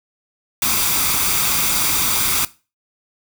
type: noise with comb filter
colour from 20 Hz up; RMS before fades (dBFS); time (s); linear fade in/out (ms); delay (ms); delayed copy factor
white; -18; 0.62-2.45; 2; 0.84; +0.5
effects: noise-tail reverb RT60 0.3 s tail -18 dB re dry